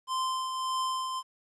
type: tone with tremolo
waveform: square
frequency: 1039 Hz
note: C6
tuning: 12 cents flat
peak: -28 dBFS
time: 0.07-1.23 s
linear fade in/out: 50 ms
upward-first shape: triangle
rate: 1.7 Hz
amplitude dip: 45%
effects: resampled to 24000 Hz + 11-bit